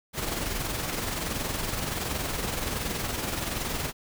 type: noise with amplitude modulation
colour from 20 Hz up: pink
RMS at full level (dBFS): -29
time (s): 0.13-3.93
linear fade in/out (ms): 50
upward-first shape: sine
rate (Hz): 21.3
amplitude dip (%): 45
effects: none